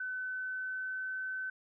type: tone with pitch glide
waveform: sine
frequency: 1512 to 1523.4 Hz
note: F#6 to G6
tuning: +37 to -50 cents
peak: -35 dBFS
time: 0-1.5 s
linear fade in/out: 5 ms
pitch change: +13 cents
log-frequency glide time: 0.13-1.16 s
effects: none